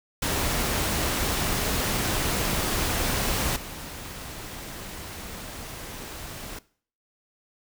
pink noise with level steps, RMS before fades -26 / -38 dBFS, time 0.22-6.59 s, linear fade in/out 5 ms, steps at 3.56 s, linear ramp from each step 2 ms, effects noise-tail reverb RT60 0.5 s tail -20 dB re dry

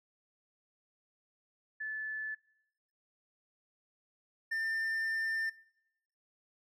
sine / triangle tone pair in turn, 1739 / 1795.1 Hz, A6 / A6, -21 / +34 cents, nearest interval minor second, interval 55 cents, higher second, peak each -36 / -30 dBFS, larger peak second, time 1.8-2.35 / 4.51-5.5 s, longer second, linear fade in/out 10 ms, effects noise-tail reverb RT60 0.8 s tail -21 dB re dry

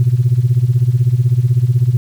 sine tone with tremolo, 122.6 Hz, B2, 12 cents flat, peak -5 dBFS, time 0-1.97 s, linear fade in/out 0 ms, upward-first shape sine, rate 16 Hz, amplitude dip 85%, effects tanh soft clip ceiling -4 dBFS + 7-bit

